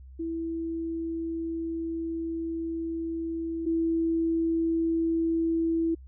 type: tone pair in turn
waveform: sine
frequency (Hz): 329.2 / 329.2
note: E4 / E4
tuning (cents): -2 / -2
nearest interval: unison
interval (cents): 0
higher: neither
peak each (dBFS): -29 / -23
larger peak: second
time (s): 0.19-3.66 / 3.66-5.95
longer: first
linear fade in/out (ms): 10
effects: added 65 Hz sine -44 dBFS peak until 6.07 s